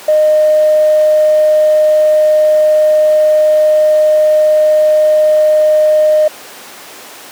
triangle tone with tanh clipping, 614 Hz, D#5, 23 cents flat, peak -5 dBFS, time 0.08-6.28 s, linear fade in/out 5 ms, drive 4 dB, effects pink hiss -31 dBFS RMS until 7.31 s + high-pass 400 Hz 12 dB/octave

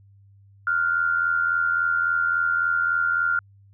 sine tone pair together, 1396.9 / 1480.5 Hz, F6 / F#6, 0 / +1 cents, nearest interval minor second, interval 101 cents, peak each -20 / -27 dBFS, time 0.67-3.39 s, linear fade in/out 2 ms, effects added 99 Hz sine -50 dBFS peak until 3.73 s

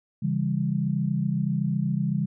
sine tone cluster, 139.1 / 167 / 200.6 Hz, C#3 / E3 / G3, +6 / +23 / +40 cents, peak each -27 dBFS, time 0.22-2.26 s, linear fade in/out 10 ms, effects none

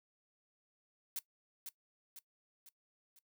blue noise with echo, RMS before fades -39 dBFS, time 1.16-1.19 s, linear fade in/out 2 ms, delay 500 ms, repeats 4, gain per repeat -6 dB, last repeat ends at 3.19 s, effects noise-tail reverb RT60 0.1 s tail -19 dB re dry

